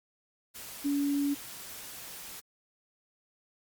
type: tone in noise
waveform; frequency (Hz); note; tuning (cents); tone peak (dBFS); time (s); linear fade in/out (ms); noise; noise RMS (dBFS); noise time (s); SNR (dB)
sine; 284.2; C#4; +43; -26; 0.84-1.35; 20; white; -44; 0.54-2.41; +15
effects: Opus 48 kbps